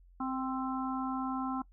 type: harmonic tone with a mistuned harmonic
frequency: 261.6 Hz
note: C4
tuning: in tune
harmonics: 1 / 3 / 4 / 5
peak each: -34 / -39 / -40 / -41 dBFS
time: 0.2-1.62 s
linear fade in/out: 5 ms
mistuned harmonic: 5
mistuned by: +23 cents
effects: noise-tail reverb RT60 0.1 s tail -20 dB re dry + added 44 Hz sine -56 dBFS peak until 1.72 s